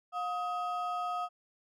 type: ring-modulated tone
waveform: triangle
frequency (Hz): 987.8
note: B5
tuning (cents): 0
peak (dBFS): -27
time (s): 0.12-1.29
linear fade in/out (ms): 50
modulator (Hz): 273
effects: none